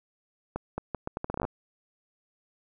accelerating click train, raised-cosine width 1 ms, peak -17 dBFS, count 14, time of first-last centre 0.56-1.451 s, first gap 220 ms, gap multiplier 0.76, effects none

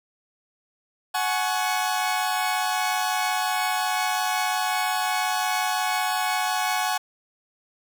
sawtooth chord, F# suspended second, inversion none, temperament equal with one note detuned, 740 / 845.6 / 1108.7 Hz, F#5 / G#5 / C#6, 0 / +31 / 0 cents, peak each -22 / -23 / -26 dBFS, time 1.14-6.98 s, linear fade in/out 10 ms, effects none

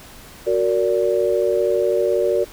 sine chord, Gb augmented, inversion none, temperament just, 370 / 462.5 / 578.1 Hz, Gb4 / Bb4 / D5, 0 / -14 / -27 cents, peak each -20 dBFS, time 0.46-2.45 s, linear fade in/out 20 ms, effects pink hiss -42 dBFS RMS until 2.52 s

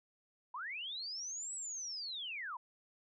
sine linear two-way sweep, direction up then down, 914 to 7940 to 914 Hz, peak -40 dBFS, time 0.54-2.57 s, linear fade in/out 5 ms, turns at 1.54 s, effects none

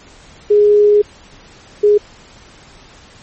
sine tone bursts at uneven times, 415.3 Hz, G#4, in tune, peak -6 dBFS, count 2, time 0.5-1.02 / 1.83-1.98 s, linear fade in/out 10 ms, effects pink hiss -42 dBFS RMS until 3.22 s + MP3 32 kbps

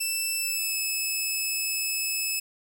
10% pulse tone with pitch glide, 2655 to 2597 Hz, E7 to E7, +12 to -26 cents, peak -18 dBFS, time 0-2.4 s, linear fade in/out 10 ms, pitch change -38 cents, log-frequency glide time 0.36-0.74 s, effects 9-bit

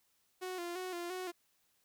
sawtooth tone with vibrato, 357.7 Hz, F4, 41 cents sharp, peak -35 dBFS, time 0.41-1.32 s, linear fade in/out 20 ms, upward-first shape square, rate 2.9 Hz, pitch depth 53 cents each way, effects white hiss -75 dBFS RMS until 1.84 s

